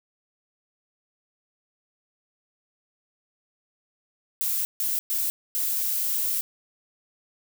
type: noise bursts at uneven times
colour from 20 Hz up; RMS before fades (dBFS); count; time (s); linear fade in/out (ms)
violet; -26; 4; 4.41-4.65 / 4.8-4.99 / 5.1-5.3 / 5.55-6.41; 0
effects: none